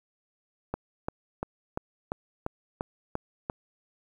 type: click train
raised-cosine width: 1 ms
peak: -16 dBFS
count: 9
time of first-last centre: 0.74-3.499 s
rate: 2.9 Hz
effects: 9-bit